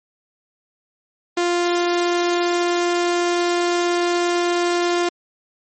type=tone; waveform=sawtooth; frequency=349.2 Hz; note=F4; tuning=in tune; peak=-13 dBFS; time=1.37-5.09 s; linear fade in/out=5 ms; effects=MP3 32 kbps